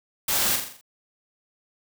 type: noise with echo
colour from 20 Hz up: white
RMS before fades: -24 dBFS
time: 0.28-0.56 s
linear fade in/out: 5 ms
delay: 42 ms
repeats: 6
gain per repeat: -5 dB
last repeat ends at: 0.812 s
effects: none